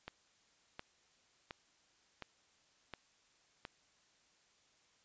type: click train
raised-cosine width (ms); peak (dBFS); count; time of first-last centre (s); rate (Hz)
0.3; -28; 6; 0.08-3.651; 1.4
effects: white hiss -71 dBFS RMS until 5.04 s + resampled to 16000 Hz